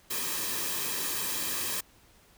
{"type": "noise with comb filter", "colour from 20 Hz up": "white", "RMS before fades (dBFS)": -32, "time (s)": [0.1, 1.81], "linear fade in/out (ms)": 10, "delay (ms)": 1.4, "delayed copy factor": -0.6, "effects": ["pink hiss -60 dBFS RMS until 2.37 s"]}